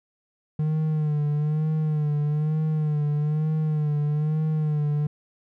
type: tone with vibrato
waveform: triangle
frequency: 151.9 Hz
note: D#3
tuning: 41 cents flat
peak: -19 dBFS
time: 0.59-5.07 s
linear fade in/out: 5 ms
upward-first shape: sine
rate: 1.1 Hz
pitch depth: 52 cents each way
effects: none